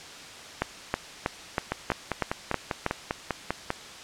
two click trains, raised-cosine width 0.5 ms, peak -9 / -11 dBFS, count 8 / 11, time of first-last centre 0.62-2.864 / 1.72-3.704 s, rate 3.12 / 5.04 Hz, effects white hiss -43 dBFS RMS until 4.03 s + low-pass 6000 Hz 12 dB/octave

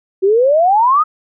sine exponential sweep, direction up, 370 to 1287 Hz, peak -8 dBFS, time 0.22-1.04 s, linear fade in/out 20 ms, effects none

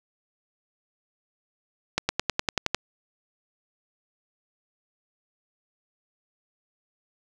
accelerating click train, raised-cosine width 0.2 ms, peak -5 dBFS, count 9, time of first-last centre 1.98-2.746 s, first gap 110 ms, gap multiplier 0.96, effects none

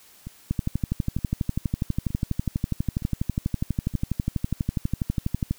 two click trains, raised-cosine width 5 ms, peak -22 / -11 dBFS, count 5 / 62, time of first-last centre 0.27-3.94 / 0.51-5.51 s, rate 1.09 / 12.2 Hz, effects white hiss -53 dBFS RMS until 5.58 s

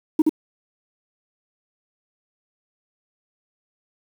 sine tone with echo, 311.1 Hz, D#4, in tune, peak -9 dBFS, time 0.19-0.22 s, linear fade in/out 5 ms, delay 74 ms, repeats 1, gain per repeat -2 dB, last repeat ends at 0.294 s, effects tanh soft clip ceiling -10 dBFS + 7-bit

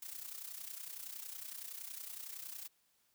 blue noise with amplitude modulation, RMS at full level -44 dBFS, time 0.02-2.68 s, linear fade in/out 5 ms, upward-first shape sine, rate 30.8 Hz, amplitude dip 70%, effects white hiss -75 dBFS RMS until 3.14 s

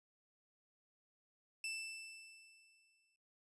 sawtooth tone with exponential decay, 2653 Hz, E7, 10 cents sharp, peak -36 dBFS, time 1.64-3.16 s, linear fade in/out 2 ms, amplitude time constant 330 ms, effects noise-tail reverb RT60 0.3 s tail -19 dB re dry + resampled to 24000 Hz

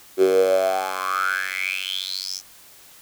10% pulse tone with high-pass filter sweep, 94.2 Hz, F#2, 32 cents sharp, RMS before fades -22 dBFS, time 0.17-2.42 s, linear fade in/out 50 ms, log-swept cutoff 360 to 5900 Hz, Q 9.9, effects white hiss -48 dBFS RMS until 3.01 s

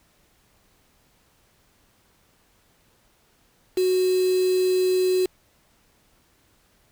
sine tone with quantisation, 369.5 Hz, F#4, 2 cents flat, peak -18 dBFS, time 3.77-5.26 s, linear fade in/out 5 ms, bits 5, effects pink hiss -62 dBFS RMS until 6.91 s

